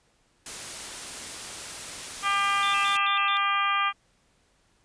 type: noise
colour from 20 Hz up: white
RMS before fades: -37 dBFS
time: 0.46-2.97 s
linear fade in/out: 2 ms
type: harmonic tone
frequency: 399 Hz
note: G4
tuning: 31 cents sharp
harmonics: 2 / 3 / 4 / 5 / 6 / 7 / 8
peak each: -34 / -24 / -33 / -33 / -31 / -36 / -34 dBFS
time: 2.22-3.93 s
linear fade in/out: 50 ms
type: tone with vibrato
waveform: sine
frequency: 3059 Hz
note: G7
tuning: 43 cents flat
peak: -30 dBFS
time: 2.63-3.37 s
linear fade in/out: 0 ms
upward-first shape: square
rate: 4.6 Hz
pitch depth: 250 cents each way
effects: pink hiss -66 dBFS RMS until 4.84 s + resampled to 22050 Hz